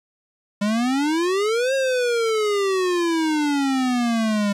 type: exponential two-way sweep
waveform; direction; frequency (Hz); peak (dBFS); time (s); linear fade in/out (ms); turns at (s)
square; up then down; 200 to 544 to 200; -19; 0.61-4.53; 10; 1.74
effects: low-pass 8000 Hz 12 dB/octave + 8-bit